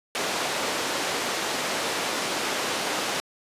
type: band-pass noise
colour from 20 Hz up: pink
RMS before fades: -28 dBFS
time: 0.15-3.2 s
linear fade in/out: 0 ms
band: 350 to 7400 Hz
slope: 12 dB/octave
effects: resampled to 32000 Hz